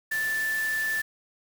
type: tone in noise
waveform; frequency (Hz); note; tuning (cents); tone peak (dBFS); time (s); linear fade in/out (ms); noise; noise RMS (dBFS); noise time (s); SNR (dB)
sine; 1758; A6; -2; -25; 0.11-1.02; 10; white; -38; 0.11-1.02; +10
effects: none